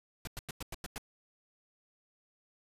pink noise bursts, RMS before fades -40 dBFS, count 7, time 0.25-0.981 s, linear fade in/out 2 ms, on 23 ms, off 95 ms, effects resampled to 32000 Hz

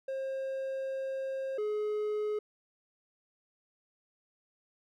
triangle tone pair in turn, 534 / 422.6 Hz, C5 / G#4, +35 / +30 cents, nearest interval major third, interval 405 cents, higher first, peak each -31 / -28 dBFS, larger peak second, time 0.08-1.58 / 1.58-2.39 s, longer first, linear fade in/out 5 ms, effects none

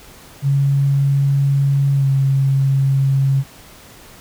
sine tone with pitch glide, 139.1 to 136 Hz, C#3 to C#3, +6 to -33 cents, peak -12 dBFS, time 0.42-3.44 s, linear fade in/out 50 ms, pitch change -39 cents, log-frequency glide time 1.95-2.06 s, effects pink hiss -42 dBFS RMS until 4.2 s

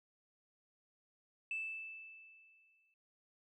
sine tone with exponential decay, 2637 Hz, E7, in tune, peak -35 dBFS, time 1.51-2.94 s, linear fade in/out 2 ms, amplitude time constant 310 ms, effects tanh soft clip ceiling -32 dBFS

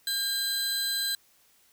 sawtooth tone pair together, 1607 / 4034 Hz, G6 / B7, +43 / +36 cents, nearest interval octave + major third, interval 1593 cents, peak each -31 / -25 dBFS, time 0.07-1.15 s, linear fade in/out 2 ms, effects white hiss -63 dBFS RMS until 1.72 s

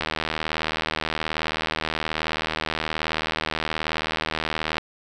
click train, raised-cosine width 0.3 ms, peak -8 dBFS, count 377, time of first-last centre 0.01-4.782 s, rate 78.8 Hz, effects none

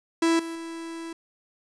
45% pulse tone with level steps, 330.5 Hz, E4, 5 cents sharp, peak -19 / -32 / -34 dBFS, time 0.22-1.13 s, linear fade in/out 5 ms, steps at 0.39 / 0.55 s, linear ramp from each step 5 ms, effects resampled to 22050 Hz + 9-bit

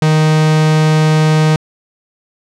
45% pulse tone, 155.56 Hz, D#3, in tune, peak -8 dBFS, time 0.02-1.56 s, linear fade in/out 2 ms, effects low-pass 7000 Hz 12 dB/octave

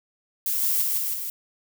violet noise with echo, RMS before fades -25 dBFS, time 0.46-0.82 s, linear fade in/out 2 ms, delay 160 ms, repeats 3, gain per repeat -2 dB, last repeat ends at 1.3 s, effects none

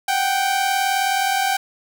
sawtooth tone pair together, 744.6 / 784 Hz, F#5 / G5, +11 / 0 cents, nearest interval minor second, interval 89 cents, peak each -20 / -15 dBFS, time 0.08-1.57 s, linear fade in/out 5 ms, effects none

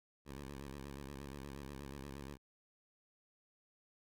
10% pulse tone with vibrato, 69.3 Hz, C#2, in tune, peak -38 dBFS, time 0.25-2.38 s, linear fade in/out 50 ms, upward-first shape square, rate 8.4 Hz, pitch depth 72 cents each way, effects none

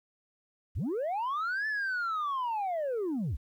sine linear two-way sweep, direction up then down, 48.39 to 1762 to 48.39 Hz, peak -27 dBFS, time 0.75-3.37 s, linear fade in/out 20 ms, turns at 1.67 s, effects tanh soft clip ceiling -28 dBFS + 11-bit

